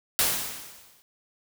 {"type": "noise with exponential decay", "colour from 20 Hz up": "white", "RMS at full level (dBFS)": -21, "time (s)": [0.19, 1.02], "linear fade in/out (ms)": 0, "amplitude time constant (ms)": 180, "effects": []}